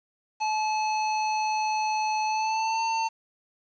square tone with pitch glide, 862 to 900.7 Hz, A5 to A5, -36 to +40 cents, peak -25 dBFS, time 0.4-3.09 s, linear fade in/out 20 ms, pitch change +76 cents, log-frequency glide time 2.25-2.83 s, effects resampled to 16000 Hz + 9-bit

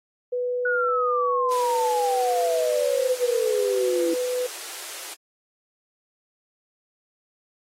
sine tone with pitch glide, 493.9 to 499.1 Hz, B4 to B4, 0 to +18 cents, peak -23 dBFS, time 0.32-4.47 s, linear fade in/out 10 ms, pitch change +18 cents, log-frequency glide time 1.9-3.25 s
sine exponential sweep, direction down, 1480 to 329.5 Hz, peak -22 dBFS, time 0.65-4.14 s, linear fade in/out 5 ms
white high-pass noise, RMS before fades -35 dBFS, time 1.5-5.15 s, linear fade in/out 20 ms, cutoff 320 Hz, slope 96 dB/octave
effects low-pass 11000 Hz 12 dB/octave + AAC 48 kbps

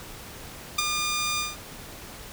10% pulse tone with ADSR envelope, 1208 Hz, D6, 48 cents sharp, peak -11 dBFS, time 0.78-1.57 s, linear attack 8 ms, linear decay 18 ms, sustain -6 dB, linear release 180 ms, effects pink hiss -42 dBFS RMS until 2.32 s

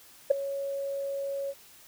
sine tone with ADSR envelope, 554.4 Hz, C#5, in tune, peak -13 dBFS, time 0.3-1.54 s, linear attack 11 ms, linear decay 8 ms, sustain -17 dB, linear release 44 ms, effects tanh soft clip ceiling -10 dBFS + white hiss -54 dBFS RMS until 1.87 s

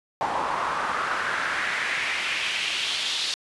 pink noise with band-pass filter sweep, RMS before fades -27 dBFS, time 0.21-3.34 s, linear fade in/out 0 ms, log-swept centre 870 to 4000 Hz, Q 2.6, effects resampled to 24000 Hz

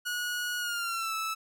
sawtooth tone with pitch glide, 1455 to 1311.3 Hz, F#6 to E6, -29 to -9 cents, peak -27 dBFS, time 0.05-1.35 s, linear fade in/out 20 ms, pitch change -180 cents, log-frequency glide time 0.59-1.14 s, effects none

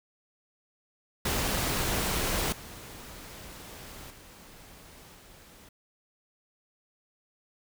pink noise with level steps, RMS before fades -29 / -45 / -51 / -53 dBFS, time 1.25-5.69 s, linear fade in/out 5 ms, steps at 2.52 / 4.1 / 5.15 s, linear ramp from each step 5 ms, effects none

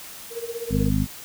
sine tone with tremolo, 466.2 Hz, A#4, in tune, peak -25 dBFS, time 0.3-0.91 s, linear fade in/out 50 ms, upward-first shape triangle, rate 16 Hz, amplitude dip 95%
harmonic tone, 51.2 Hz, G#1, 24 cents flat, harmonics 1 / 2 / 3 / 4 / 5, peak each -25 / -25 / -25 / -25 / -25 dBFS, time 0.69-1.07 s, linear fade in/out 50 ms
effects white hiss -40 dBFS RMS until 1.24 s

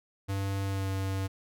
square tone with pitch glide, 98 to 96.37 Hz, G2 to G2, 0 to -29 cents, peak -30 dBFS, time 0.28-1.28 s, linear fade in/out 20 ms, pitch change -29 cents, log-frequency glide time 0.64-0.89 s, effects none

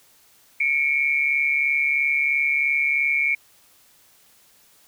sine tone pair together, 2200 / 2343 Hz, C#7 / D7, -14 / -5 cents, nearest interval minor second, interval 109 cents, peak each -21 dBFS, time 0.6-3.35 s, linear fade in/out 5 ms, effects white hiss -56 dBFS RMS until 4.87 s

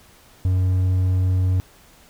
triangle tone, 92.5 Hz, F#2, in tune, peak -14 dBFS, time 0.45-1.6 s, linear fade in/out 0 ms, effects pink hiss -51 dBFS RMS until 2.09 s

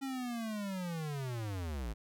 square linear sweep, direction down, 274.5 to 50.6 Hz, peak -37 dBFS, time 0.01-1.94 s, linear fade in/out 20 ms, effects none

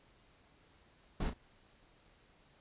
brown noise with echo, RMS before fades -35 dBFS, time 1.2-1.3 s, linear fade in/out 5 ms, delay 36 ms, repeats 1, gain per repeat -9 dB, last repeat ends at 1.336 s, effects pink hiss -66 dBFS RMS until 2.6 s + resampled to 8000 Hz

